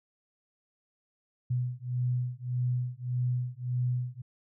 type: beating tone pair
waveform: sine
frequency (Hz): 123.47 / 125.17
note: B2 / B2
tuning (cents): 0 / +24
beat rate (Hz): 1.7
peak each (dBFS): -31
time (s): 1.5-4.22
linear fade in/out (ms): 10
effects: none